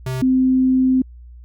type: tone pair in turn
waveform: square / sine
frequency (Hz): 129.5 / 259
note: C3 / C4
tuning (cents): -17 / -17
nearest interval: octave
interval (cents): 1200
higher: second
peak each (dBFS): -22 / -12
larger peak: second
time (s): 0.06-0.22 / 0.22-1.02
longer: second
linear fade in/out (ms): 5
effects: added 60 Hz sine -37 dBFS peak until 1.44 s